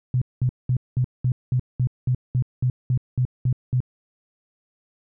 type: tone bursts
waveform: sine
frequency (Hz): 126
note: B2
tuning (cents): +35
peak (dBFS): -17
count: 14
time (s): 0.14-3.804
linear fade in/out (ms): 2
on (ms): 76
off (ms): 200
effects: none